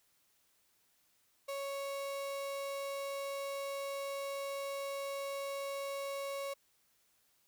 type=tone; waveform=35% pulse; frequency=554.4 Hz; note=C#5; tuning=in tune; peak=-36 dBFS; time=1.48-6.54 s; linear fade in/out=10 ms; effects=white hiss -73 dBFS RMS until 7.47 s